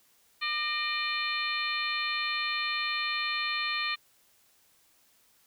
harmonic tone with a mistuned harmonic, 600 Hz, D5, 37 cents sharp, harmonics 2 / 3 / 4 / 5 / 6 / 7, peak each -35 / -35 / -33 / -39 / -38 / -36 dBFS, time 0.41-3.96 s, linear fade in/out 20 ms, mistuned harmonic 3, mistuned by +46 cents, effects white hiss -65 dBFS RMS until 5.46 s

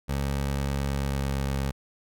20% pulse tone with pitch glide, 69.3 to 68.23 Hz, C#2 to C#2, 0 to -27 cents, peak -21 dBFS, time 0.08-1.72 s, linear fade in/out 20 ms, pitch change -27 cents, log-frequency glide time 0.86-1.4 s, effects none

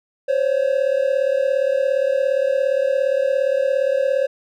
triangle tone pair together, 522.7 / 560 Hz, C5 / C#5, -2 / +18 cents, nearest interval minor second, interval 120 cents, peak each -17 dBFS, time 0.28-4.27 s, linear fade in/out 10 ms, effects none

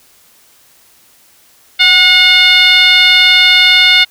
sine tone with frequency modulation, 2872 Hz, F7, 48 cents sharp, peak -3 dBFS, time 1.79-4.05 s, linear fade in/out 20 ms, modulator 707 Hz, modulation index 1.7, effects tanh soft clip ceiling 0 dBFS + white hiss -47 dBFS RMS until 4.1 s

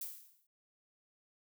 violet noise with exponential decay, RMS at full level -39 dBFS, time 0.01-0.47 s, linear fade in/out 5 ms, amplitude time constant 98 ms, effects none

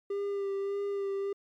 triangle tone with vibrato, 398.2 Hz, G4, 27 cents sharp, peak -28 dBFS, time 0.1-1.33 s, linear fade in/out 5 ms, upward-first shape sine, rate 1.7 Hz, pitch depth 21 cents each way, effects MP3 96 kbps

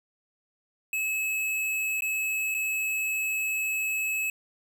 square tone with dropouts, 2586 Hz, E7, 34 cents flat, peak -27 dBFS, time 0.93-4.3 s, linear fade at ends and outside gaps 2 ms, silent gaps 2.007-2.021 / 2.543-2.547 s, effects none

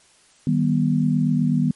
sine chord, Eb augmented, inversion none, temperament just, 155.56 / 194.45 / 243.1 Hz, Eb3 / G3 / B3, 0 / -14 / -27 cents, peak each -20 / -23 / -20 dBFS, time 0.47-1.71 s, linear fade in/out 2 ms, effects white hiss -55 dBFS RMS until 1.75 s + MP3 48 kbps

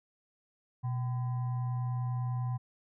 sine tone with frequency modulation, 123.47 Hz, B2, in tune, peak -30 dBFS, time 0.83-2.58 s, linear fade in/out 20 ms, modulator 890 Hz, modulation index 0.28, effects none

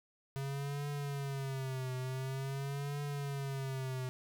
square tone with vibrato, 136.1 Hz, C#3, 31 cents flat, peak -37 dBFS, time 0.36-4.09 s, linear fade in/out 0 ms, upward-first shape triangle, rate 0.47 Hz, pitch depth 110 cents each way, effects 12-bit

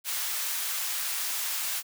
white high-pass noise, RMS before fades -31 dBFS, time 0.04-1.83 s, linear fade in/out 50 ms, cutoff 1000 Hz, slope 12 dB/octave, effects none

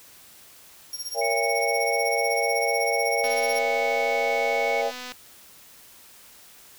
sawtooth tone with tremolo, 5580 Hz, F8, 2 cents flat, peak -26 dBFS, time 0.93-3.59 s, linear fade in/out 2 ms, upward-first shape sine, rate 16 Hz, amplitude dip 85%
sine chord, A# diminished seventh, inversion none, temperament just, 466.2 / 559.4 / 671.3 / 805.5 Hz, A#4 / C#5 / E5 / G5, 0 / +16 / +31 / +47 cents, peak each -28 dBFS, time 1.14-4.92 s, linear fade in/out 50 ms
sine tone, 2217 Hz, C#7, in tune, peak -27 dBFS, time 1.21-4.82 s, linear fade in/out 10 ms
click train, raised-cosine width 0.2 ms, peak -20 dBFS, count 471, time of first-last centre 3.24-5.12 s, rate 250 Hz
effects white hiss -50 dBFS RMS until 6.78 s

